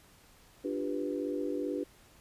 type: chord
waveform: sine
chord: G dominant seventh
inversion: second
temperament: equal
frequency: 293.7 / 349.2 / 392 / 493.9 Hz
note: D4 / F4 / G4 / B4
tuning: 0 / 0 / 0 / 0 cents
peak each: -35 / -39 / -37 / -38 dBFS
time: 0.64-1.84 s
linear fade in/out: 10 ms
effects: pink hiss -60 dBFS RMS until 2.2 s + resampled to 32000 Hz